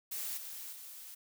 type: noise with level steps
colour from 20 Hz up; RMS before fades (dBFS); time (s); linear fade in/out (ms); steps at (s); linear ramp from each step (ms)
blue; -39 / -45 / -49; 0.11-1.15; 10; 0.37 / 0.72; 10
effects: none